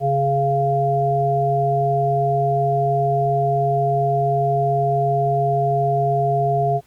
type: harmonic tone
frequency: 138.59 Hz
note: C#3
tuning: in tune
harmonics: 1 / 3 / 5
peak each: -21 / -23 / -18 dBFS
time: 0-6.81 s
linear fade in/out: 50 ms
effects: pink hiss -57 dBFS RMS until 6.86 s + Opus 48 kbps